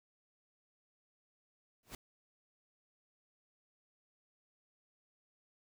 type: noise with exponential growth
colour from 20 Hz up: pink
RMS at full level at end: -42 dBFS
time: 1.83-1.95 s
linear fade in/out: 2 ms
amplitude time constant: 25 ms
effects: none